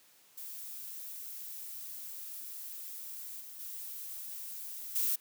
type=noise with level steps; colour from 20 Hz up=violet; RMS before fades=-44 / -48 / -43 / -31 dBFS; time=0.37-5.16 s; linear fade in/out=10 ms; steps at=3.4 / 3.59 / 4.95 s; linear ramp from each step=10 ms; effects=white hiss -63 dBFS RMS until 5.2 s + high-pass 150 Hz 12 dB/octave